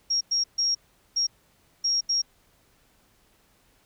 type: tone bursts at uneven times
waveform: sine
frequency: 5588 Hz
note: F8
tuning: in tune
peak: -21 dBFS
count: 6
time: 0.1-0.21 / 0.31-0.44 / 0.58-0.75 / 1.16-1.27 / 1.84-2.01 / 2.09-2.22 s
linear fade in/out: 10 ms
effects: pink hiss -63 dBFS RMS until 3.85 s